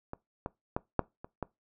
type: clicks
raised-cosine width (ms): 1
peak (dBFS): -24 / -20 / -16 / -10 / -28 / -19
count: 6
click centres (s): 0.134 / 0.461 / 0.765 / 0.993 / 1.245 / 1.427
effects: noise-tail reverb RT60 0.2 s tail -22 dB re dry